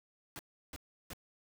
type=noise bursts; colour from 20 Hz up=pink; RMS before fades=-45 dBFS; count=3; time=0.36-1.133 s; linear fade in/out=0 ms; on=31 ms; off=340 ms; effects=none